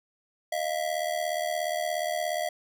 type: ring-modulated tone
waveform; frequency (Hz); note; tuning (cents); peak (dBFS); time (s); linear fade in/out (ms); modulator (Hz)
square; 659.3; E5; 0; -25; 0.52-2.49; 5; 38.5
effects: none